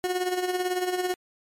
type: tone with tremolo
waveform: 30% pulse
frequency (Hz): 363.7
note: F#4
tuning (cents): -30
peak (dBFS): -20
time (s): 0.04-1.14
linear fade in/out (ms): 0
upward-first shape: sine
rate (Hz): 18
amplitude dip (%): 60
effects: MP3 64 kbps